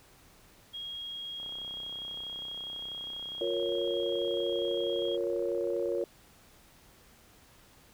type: tone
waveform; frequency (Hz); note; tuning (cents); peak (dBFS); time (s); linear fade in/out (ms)
sine; 3275; G#7; -25; -37; 0.73-5.17; 20
type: click train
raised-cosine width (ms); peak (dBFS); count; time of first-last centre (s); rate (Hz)
1; -37; 150; 1.4-6.013; 32.3
type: chord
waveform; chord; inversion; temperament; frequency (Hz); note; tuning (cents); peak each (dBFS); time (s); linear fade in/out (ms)
sine; Bb minor; second; equal with one note detuned; 353.9 / 466.2 / 554.4; F4 / Bb4 / Db5; +23 / 0 / 0; -33; 3.41-6.04; 2
effects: pink hiss -59 dBFS RMS until 7.93 s